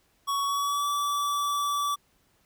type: tone with pitch glide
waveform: square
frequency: 1119 to 1154.5 Hz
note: C#6 to D6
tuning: +16 to -30 cents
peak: -26 dBFS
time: 0.27-1.96 s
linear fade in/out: 20 ms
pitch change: +54 cents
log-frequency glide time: 0.43-0.88 s
effects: pink hiss -67 dBFS RMS until 2.45 s